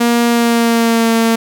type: tone with pitch glide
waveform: sawtooth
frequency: 236.4 to 227.6 Hz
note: A#3 to A#3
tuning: +24 to -41 cents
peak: -6 dBFS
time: 0-1.36 s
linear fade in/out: 10 ms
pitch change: -65 cents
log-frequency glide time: 0.27-1.11 s
effects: none